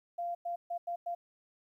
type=tone bursts at uneven times; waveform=sine; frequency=693 Hz; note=F5; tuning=14 cents flat; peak=-33 dBFS; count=5; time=0.18-0.35 / 0.45-0.56 / 0.7-0.78 / 0.87-0.96 / 1.06-1.15 s; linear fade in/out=10 ms; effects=12-bit